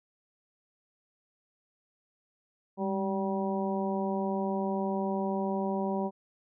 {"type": "harmonic tone with a mistuned harmonic", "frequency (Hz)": 192.8, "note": "G3", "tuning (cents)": -28, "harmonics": [1, 2, 3, 4, 5], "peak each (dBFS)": [-31, -34, -36, -37, -38], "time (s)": [2.77, 6.11], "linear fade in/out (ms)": 50, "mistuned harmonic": 1, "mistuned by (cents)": 52, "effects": []}